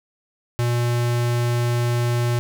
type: tone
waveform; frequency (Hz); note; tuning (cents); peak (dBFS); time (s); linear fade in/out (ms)
square; 120; B2; -49; -19; 0.59-2.39; 0
effects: none